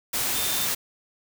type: tone in noise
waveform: sine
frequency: 3600 Hz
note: A7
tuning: 39 cents sharp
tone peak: -33 dBFS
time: 0.35-0.66 s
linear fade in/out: 10 ms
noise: white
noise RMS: -26 dBFS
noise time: 0.13-0.75 s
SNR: -10 dB
effects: none